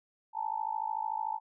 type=tone with amplitude modulation; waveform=sine; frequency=880 Hz; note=A5; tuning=in tune; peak=-27 dBFS; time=0.33-1.4 s; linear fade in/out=50 ms; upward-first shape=sine; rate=53.5 Hz; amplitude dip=100%; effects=none